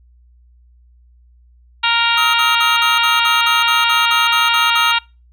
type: harmonic tone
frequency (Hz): 466.2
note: A#4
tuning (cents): 0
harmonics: 2 / 3 / 4 / 5 / 6 / 7 / 8 / 9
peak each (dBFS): -19 / -19 / -25 / -22 / -18 / -23 / -21 / -31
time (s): 1.83-4.99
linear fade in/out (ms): 10
type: tone bursts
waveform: square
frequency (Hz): 1274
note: D#6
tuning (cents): +41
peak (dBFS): -18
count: 13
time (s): 2.17-4.92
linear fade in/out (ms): 10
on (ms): 170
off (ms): 45
effects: noise-tail reverb RT60 0.3 s tail -26 dB re dry + added 60 Hz sine -46 dBFS peak until 5.32 s